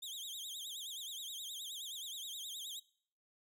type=tone with vibrato; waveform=sawtooth; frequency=3466 Hz; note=A7; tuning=27 cents flat; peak=-40 dBFS; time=0.02-2.8 s; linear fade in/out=10 ms; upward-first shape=sine; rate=9.5 Hz; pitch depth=180 cents each way; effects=noise-tail reverb RT60 0.6 s tail -23 dB re dry